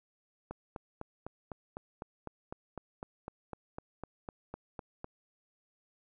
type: click train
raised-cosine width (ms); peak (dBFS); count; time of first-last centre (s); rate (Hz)
1; -26; 19; 0.51-5.044; 3.97
effects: none